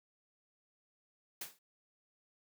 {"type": "noise with exponential decay", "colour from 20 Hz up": "white", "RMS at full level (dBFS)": -38, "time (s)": [1.41, 1.59], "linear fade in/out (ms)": 5, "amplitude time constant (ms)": 39, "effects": ["high-pass 150 Hz 12 dB/octave"]}